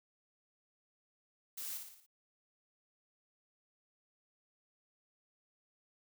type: noise with echo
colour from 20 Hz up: blue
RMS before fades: -43 dBFS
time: 1.57-1.78 s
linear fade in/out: 10 ms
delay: 57 ms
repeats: 5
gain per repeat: -5 dB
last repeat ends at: 2.065 s
effects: none